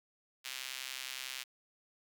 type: tone with high-pass filter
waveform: sawtooth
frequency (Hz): 130.81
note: C3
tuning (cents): 0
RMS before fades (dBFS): -43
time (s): 0.44-1.44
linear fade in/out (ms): 20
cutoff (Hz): 2700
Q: 1.2
effects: none